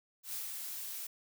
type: noise with ADSR envelope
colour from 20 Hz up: blue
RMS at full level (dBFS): -39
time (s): 0.23-1.07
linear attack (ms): 100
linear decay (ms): 160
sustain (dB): -3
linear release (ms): 5
effects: none